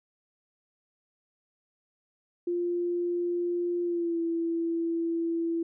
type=tone with pitch glide; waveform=sine; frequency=349.2 to 333.6 Hz; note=F4 to E4; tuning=0 to +21 cents; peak=-26 dBFS; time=2.47-5.63 s; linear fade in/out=5 ms; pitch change=-79 cents; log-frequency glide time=3.83-4.2 s; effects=none

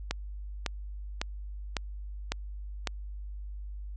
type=click train; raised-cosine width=0.2 ms; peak=-12 dBFS; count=6; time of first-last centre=0.11-2.872 s; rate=1.81 Hz; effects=added 50 Hz sine -37 dBFS peak until 3.96 s + resampled to 22050 Hz

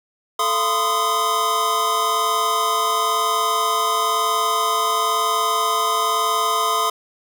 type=tone cluster; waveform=square; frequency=440.5 / 682 / 996 / 1037 / 1240 Hz; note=A4 / F5 / B5 / C6 / D#6; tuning=+2 / -41 / +14 / -16 / -6 cents; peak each=-29 / -28 / -31 / -22 / -22 dBFS; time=0.39-6.9 s; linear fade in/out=5 ms; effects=8-bit

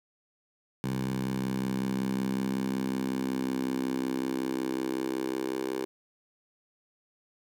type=tone with high-pass filter sweep; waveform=10% pulse; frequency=65.41 Hz; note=C2; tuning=in tune; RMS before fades=-31 dBFS; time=0.84-5.85 s; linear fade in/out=0 ms; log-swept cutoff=150 to 380 Hz; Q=3.3; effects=none

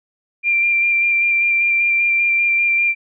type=tone with vibrato; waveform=sine; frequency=2376 Hz; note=D7; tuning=20 cents sharp; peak=-13 dBFS; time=0.43-2.95 s; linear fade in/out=50 ms; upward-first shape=square; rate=5.1 Hz; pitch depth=13 cents each way; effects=none

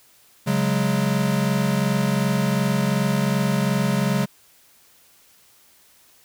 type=chord; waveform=square; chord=C# suspended fourth; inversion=none; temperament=equal; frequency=138.59 / 185 / 207.7 Hz; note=C#3 / F#3 / G#3; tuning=0 / 0 / 0 cents; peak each=-24 dBFS; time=0.46-4.26 s; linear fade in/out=20 ms; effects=white hiss -55 dBFS RMS until 6.24 s

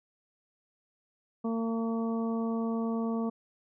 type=harmonic tone; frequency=227.4 Hz; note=A#3; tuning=43 cents flat; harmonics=1 / 2 / 3 / 4 / 5; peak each=-29 / -36 / -41 / -45 / -43 dBFS; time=1.44-3.3 s; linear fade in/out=10 ms; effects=none

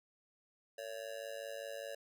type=tone with amplitude modulation; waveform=square; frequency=563 Hz; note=C#5; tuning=27 cents sharp; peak=-39 dBFS; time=0.78-1.95 s; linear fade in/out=5 ms; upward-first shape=sine; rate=105 Hz; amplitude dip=95%; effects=none

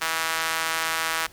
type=tone with high-pass filter; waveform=sawtooth; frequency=162.3 Hz; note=E3; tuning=27 cents flat; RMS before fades=-26 dBFS; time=0.01-1.27 s; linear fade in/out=10 ms; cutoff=1300 Hz; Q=1.2; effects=pink hiss -51 dBFS RMS until 1.32 s + MP3 96 kbps

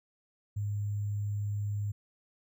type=tone with sample-and-hold; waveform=sine; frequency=102.9 Hz; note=G#2; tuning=16 cents flat; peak=-30 dBFS; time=0.56-1.92 s; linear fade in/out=10 ms; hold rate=7350 Hz; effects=none

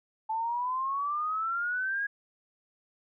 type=exponential sweep; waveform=sine; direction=up; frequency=872 to 1661.2 Hz; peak=-28 dBFS; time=0.29-2.07 s; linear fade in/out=10 ms; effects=none

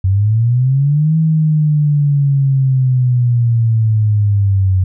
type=linear two-way sweep; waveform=sine; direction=up then down; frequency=92.1 to 160.8 to 92.1 Hz; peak=-9 dBFS; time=0.04-4.84 s; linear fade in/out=5 ms; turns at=1.17 s; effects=none

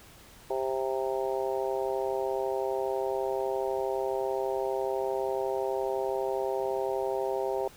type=harmonic tone; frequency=132 Hz; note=C3; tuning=16 cents sharp; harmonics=3 / 4 / 5 / 6 / 7; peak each=-31 / -33 / -35 / -37 / -38 dBFS; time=0.5-7.68 s; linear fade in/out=5 ms; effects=pink hiss -53 dBFS RMS until 7.76 s

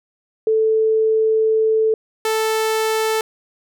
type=tone pair in turn; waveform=sine / sawtooth; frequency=440 / 440 Hz; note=A4 / A4; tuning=0 / 0 cents; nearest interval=unison; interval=0 cents; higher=neither; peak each=-13 dBFS; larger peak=neither; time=0.47-1.94 / 2.25-3.21 s; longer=first; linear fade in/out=2 ms; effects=none

